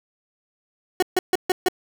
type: tone bursts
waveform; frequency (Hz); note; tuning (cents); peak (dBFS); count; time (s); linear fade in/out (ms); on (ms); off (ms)
30% pulse; 367.5; F#4; -12; -13; 5; 1-1.685; 2; 25; 140
effects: none